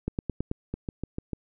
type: two click trains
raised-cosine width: 3 ms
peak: -15 / -18 dBFS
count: 5 / 5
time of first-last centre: 0.08-0.514 / 0.74-1.333 s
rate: 9.21 / 6.75 Hz
effects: none